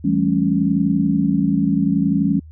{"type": "chord", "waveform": "sine", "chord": "A dominant seventh", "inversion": "second", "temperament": "equal with one note detuned", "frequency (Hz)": [164.81, 196, 216.7, 277.2], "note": ["E3", "G3", "A3", "C#4"], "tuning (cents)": [0, 0, -26, 0], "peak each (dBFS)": [-21, -19, -22, -19], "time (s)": [0.04, 2.4], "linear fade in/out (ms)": 10, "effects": ["added 78 Hz sine -37 dBFS peak until 2.51 s"]}